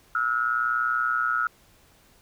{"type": "ring-modulated tone", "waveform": "triangle", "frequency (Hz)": 60.2, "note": "B1", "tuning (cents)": -44, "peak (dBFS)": -17, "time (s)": [0.15, 1.47], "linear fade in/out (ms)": 0, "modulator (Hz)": 1370, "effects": ["pink hiss -58 dBFS RMS until 2.21 s"]}